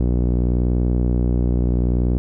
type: tone with low-pass filter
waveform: sawtooth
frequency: 60.7 Hz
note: B1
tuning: 29 cents flat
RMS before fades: -18 dBFS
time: 0-2.18 s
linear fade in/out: 0 ms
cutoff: 350 Hz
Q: 1.2
effects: none